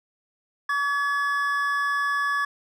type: tone pair together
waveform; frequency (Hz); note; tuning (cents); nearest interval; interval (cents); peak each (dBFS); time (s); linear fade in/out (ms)
triangle; 1138.9 / 1700; C#6 / G#6; +46 / +40; perfect fifth; 694; -23; 0.69-2.45; 5
effects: none

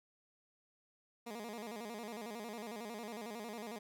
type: tone with vibrato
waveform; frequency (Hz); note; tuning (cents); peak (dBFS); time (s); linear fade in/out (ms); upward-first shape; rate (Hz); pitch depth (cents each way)
15% pulse; 221.7; A3; +13; -37; 1.26-3.79; 10; square; 11; 110
effects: none

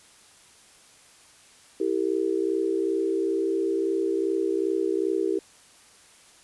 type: chord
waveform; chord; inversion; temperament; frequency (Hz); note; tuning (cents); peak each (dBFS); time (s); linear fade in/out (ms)
sine; E diminished; none; equal with one note detuned; 329.6 / 392 / 454.7; E4 / G4 / Bb4; 0 / 0 / -43; -27 / -25 / -30; 1.8-5.39; 5
effects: white hiss -54 dBFS RMS until 6.43 s + resampled to 24000 Hz

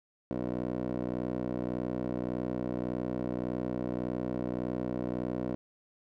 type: tone with band-pass filter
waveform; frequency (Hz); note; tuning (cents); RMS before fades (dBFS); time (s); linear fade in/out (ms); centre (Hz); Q
15% pulse; 61.74; B1; 0; -34; 0.31-5.55; 0; 390; 2.7
effects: none

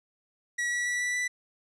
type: tone with pitch steps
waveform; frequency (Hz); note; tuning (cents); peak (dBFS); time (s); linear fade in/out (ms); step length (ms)
45% pulse; 1927 / 1939.3 / 1951.6 / 1964.1 / 1976.6; B6 / B6 / B6 / B6 / B6; -43 / -32 / -21 / -10 / +1; -27; 0.58-1.28; 10; 140
effects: resampled to 22050 Hz

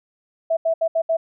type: tone bursts at uneven times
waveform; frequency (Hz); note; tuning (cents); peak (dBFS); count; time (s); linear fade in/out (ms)
sine; 655; E5; -11; -16; 5; 0.5-0.57 / 0.65-0.74 / 0.81-0.88 / 0.95-1.02 / 1.09-1.17; 10
effects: none

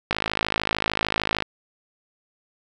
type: click train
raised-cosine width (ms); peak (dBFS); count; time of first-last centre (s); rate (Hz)
0.3; -6; 71; 0.11-1.423; 53.3
effects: none

